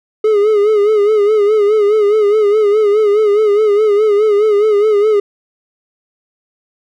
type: tone with vibrato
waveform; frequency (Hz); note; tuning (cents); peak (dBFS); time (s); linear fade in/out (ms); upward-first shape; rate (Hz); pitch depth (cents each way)
triangle; 420; G#4; +19; -6; 0.24-5.2; 5; sine; 4.8; 71
effects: none